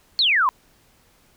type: exponential sweep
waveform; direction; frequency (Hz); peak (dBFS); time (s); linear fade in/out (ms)
sine; down; 4475 to 974; -15; 0.19-0.49; 0
effects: pink hiss -58 dBFS RMS until 1.36 s